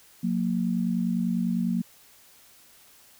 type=tone pair together; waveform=sine; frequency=180.69 / 230.7 Hz; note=F#3 / A#3; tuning=-41 / -18 cents; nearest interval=major third; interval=423 cents; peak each=-26 dBFS; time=0.23-1.82 s; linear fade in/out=10 ms; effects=white hiss -55 dBFS RMS until 3.19 s